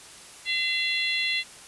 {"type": "harmonic tone", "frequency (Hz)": 682, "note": "F5", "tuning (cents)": -41, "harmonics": [3, 4, 5, 6], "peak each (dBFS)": [-28, -29, -30, -31], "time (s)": [0.45, 1.44], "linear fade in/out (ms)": 50, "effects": ["white hiss -46 dBFS RMS until 1.67 s", "resampled to 24000 Hz"]}